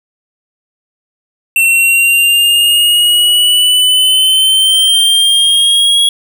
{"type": "exponential sweep", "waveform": "square", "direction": "up", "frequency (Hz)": [2700, 3324], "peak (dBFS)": -7, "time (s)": [1.56, 6.09], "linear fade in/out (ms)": 2, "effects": []}